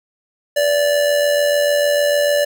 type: tone with amplitude modulation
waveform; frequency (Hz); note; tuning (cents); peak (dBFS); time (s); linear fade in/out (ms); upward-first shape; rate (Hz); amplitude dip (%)
square; 582; D5; -16; -12; 0.56-2.45; 10; sine; 86.7; 45
effects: none